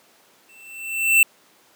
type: tone with exponential growth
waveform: square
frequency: 2678 Hz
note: E7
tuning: 27 cents sharp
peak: -10 dBFS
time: 0.49-1.23 s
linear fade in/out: 2 ms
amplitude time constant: 160 ms
effects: pink hiss -55 dBFS RMS until 1.75 s + high-pass 300 Hz 12 dB/octave